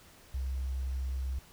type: tone with quantisation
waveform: sine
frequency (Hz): 65.41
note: C2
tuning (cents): 0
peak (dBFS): -31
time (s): 0.34-1.39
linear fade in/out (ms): 5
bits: 10
effects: pink hiss -57 dBFS RMS until 1.52 s